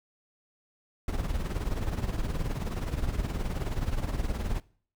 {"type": "noise with tremolo", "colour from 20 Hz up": "brown", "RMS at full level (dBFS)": -27, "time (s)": [1.08, 4.6], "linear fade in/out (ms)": 2, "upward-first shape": "triangle", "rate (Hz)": 19, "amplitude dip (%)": 75, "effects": ["noise-tail reverb RT60 0.5 s tail -22 dB re dry"]}